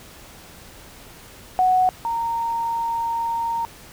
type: tone pair in turn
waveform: sine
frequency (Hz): 740 / 924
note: F#5 / A#5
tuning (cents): 0 / -16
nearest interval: major third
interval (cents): 384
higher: second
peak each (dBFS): -14 / -21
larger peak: first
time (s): 1.59-1.89 / 2.05-3.65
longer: second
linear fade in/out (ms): 0
effects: pink hiss -44 dBFS RMS until 3.92 s